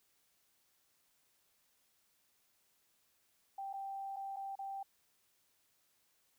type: tone with dropouts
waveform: sine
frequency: 784 Hz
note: G5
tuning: in tune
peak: -40 dBFS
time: 3.58-4.83 s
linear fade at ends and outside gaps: 5 ms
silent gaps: 3.73-3.737 / 4.162-4.166 / 4.362-4.367 / 4.555-4.589 s
effects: white hiss -75 dBFS RMS until 6.38 s

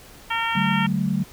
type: harmonic tone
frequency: 457.4 Hz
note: A#4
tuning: 33 cents flat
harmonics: 2 / 3 / 4 / 5 / 6 / 7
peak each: -26 / -28 / -29 / -30 / -31 / -31 dBFS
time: 0.3-0.87 s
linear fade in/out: 10 ms
type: chord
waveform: sine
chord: D major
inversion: none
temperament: equal with one note detuned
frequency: 146.83 / 189.87 / 220 Hz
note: D3 / F#3 / A3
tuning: 0 / +45 / 0 cents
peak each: -26 / -22 / -26 dBFS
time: 0.55-1.24 s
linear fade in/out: 10 ms
effects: pink hiss -46 dBFS RMS until 1.32 s

